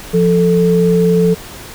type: tone pair together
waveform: sine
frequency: 174.53 / 440.4 Hz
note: F3 / A4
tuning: -1 / +2 cents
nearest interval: octave + major third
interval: 1603 cents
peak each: -11 dBFS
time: 0.13-1.35 s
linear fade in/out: 20 ms
effects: pink hiss -32 dBFS RMS until 1.74 s